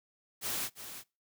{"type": "noise with echo", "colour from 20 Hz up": "white", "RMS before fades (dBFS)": -35, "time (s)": [0.41, 0.7], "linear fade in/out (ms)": 50, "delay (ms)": 340, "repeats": 1, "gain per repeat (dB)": -10, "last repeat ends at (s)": 1.04, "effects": ["noise-tail reverb RT60 0.3 s tail -25 dB re dry"]}